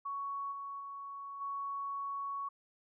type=tone with level steps; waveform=sine; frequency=1115 Hz; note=C#6; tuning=10 cents sharp; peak=-36 / -40 / -42 / -36 dBFS; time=0.05-2.49 s; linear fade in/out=10 ms; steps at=0.51 / 0.79 / 1.4 s; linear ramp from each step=20 ms; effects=none